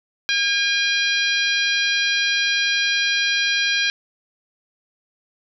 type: harmonic tone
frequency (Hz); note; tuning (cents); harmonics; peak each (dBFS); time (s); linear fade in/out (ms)
809; G#5; -46; 2 / 3 / 4 / 5 / 6 / 7; -22 / -23 / -24 / -25 / -29 / -32; 0.29-3.9; 0
effects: none